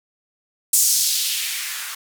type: noise with band-pass filter sweep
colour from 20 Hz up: violet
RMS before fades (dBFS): -21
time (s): 0.73-1.95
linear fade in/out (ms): 5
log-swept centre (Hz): 7700 to 1200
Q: 1.6
effects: none